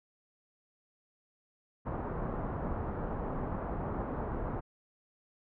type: low-pass noise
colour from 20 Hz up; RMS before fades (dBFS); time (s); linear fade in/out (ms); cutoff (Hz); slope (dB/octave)
pink; -36; 1.85-4.61; 20; 1200; 24
effects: none